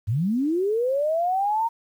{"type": "linear sweep", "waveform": "sine", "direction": "up", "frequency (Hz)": [92.7, 932.3], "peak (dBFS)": -20, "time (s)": [0.07, 1.69], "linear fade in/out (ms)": 20, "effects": ["9-bit"]}